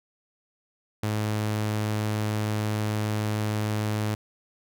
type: tone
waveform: sawtooth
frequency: 106.6 Hz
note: G#2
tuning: 46 cents sharp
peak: -21 dBFS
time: 1.03-4.15 s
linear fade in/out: 5 ms
effects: none